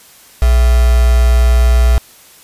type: tone with quantisation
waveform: sine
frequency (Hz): 60.3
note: B1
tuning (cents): -41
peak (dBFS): -6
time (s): 0.42-1.98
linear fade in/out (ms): 0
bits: 3
effects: white hiss -42 dBFS RMS until 2.43 s + resampled to 32000 Hz